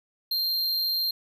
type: tone with amplitude modulation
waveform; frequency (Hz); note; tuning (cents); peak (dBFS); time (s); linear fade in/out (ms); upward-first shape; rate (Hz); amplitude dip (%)
square; 4186; C8; 0; -23; 0.31-1.11; 5; sine; 174; 35
effects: none